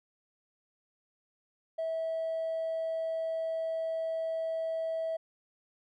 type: tone with hard clipping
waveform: sine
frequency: 650 Hz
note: E5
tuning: 24 cents flat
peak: -31 dBFS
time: 1.78-5.17 s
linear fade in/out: 10 ms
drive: 1 dB
effects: none